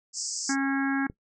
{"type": "band-pass noise", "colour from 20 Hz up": "pink", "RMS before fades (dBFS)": -33, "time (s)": [0.13, 0.56], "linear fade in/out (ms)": 50, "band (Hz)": [4900, 8000], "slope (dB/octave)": 96}
{"type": "harmonic tone", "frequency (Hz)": 273.1, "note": "C#4", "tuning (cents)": -26, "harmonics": [1, 3, 4, 5, 6, 7, 8], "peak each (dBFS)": [-25, -35, -41, -37, -31, -43, -41], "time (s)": [0.49, 1.07], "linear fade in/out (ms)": 5}
{"type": "click", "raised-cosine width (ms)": 3, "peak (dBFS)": -23, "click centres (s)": 1.099}
{"effects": ["noise-tail reverb RT60 0.1 s tail -20 dB re dry"]}